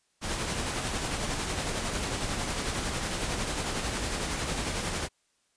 pink noise with tremolo, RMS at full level -30 dBFS, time 0.21-5.09 s, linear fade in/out 50 ms, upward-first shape sine, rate 11 Hz, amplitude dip 35%, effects white hiss -72 dBFS RMS until 5.56 s + resampled to 22050 Hz

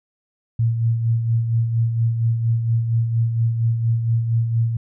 sine tone with tremolo, 115.1 Hz, A#2, 22 cents flat, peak -14 dBFS, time 0.59-4.77 s, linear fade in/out 5 ms, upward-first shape sine, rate 4.3 Hz, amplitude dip 50%, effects none

